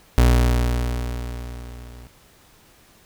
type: tone with level ramp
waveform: 35% pulse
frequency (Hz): 60.4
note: B1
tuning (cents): -38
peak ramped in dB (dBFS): -9 to -38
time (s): 0.18-2.07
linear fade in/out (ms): 0
effects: pink hiss -53 dBFS RMS until 3.05 s